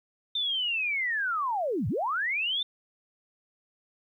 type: linear two-way sweep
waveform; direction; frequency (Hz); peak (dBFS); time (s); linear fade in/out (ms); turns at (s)
sine; down then up; 3612 to 86 to 3612; -26; 0.35-2.63; 5; 1.88
effects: 11-bit